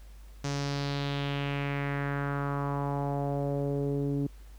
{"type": "tone with low-pass filter sweep", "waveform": "sawtooth", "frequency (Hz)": 141.4, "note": "C#3", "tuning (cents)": 35, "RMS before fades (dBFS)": -31, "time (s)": [0.44, 4.27], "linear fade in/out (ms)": 5, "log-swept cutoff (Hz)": [6200, 320], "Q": 2.8, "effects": ["added 50 Hz sine -46 dBFS peak until 4.58 s", "pink hiss -61 dBFS RMS until 4.58 s"]}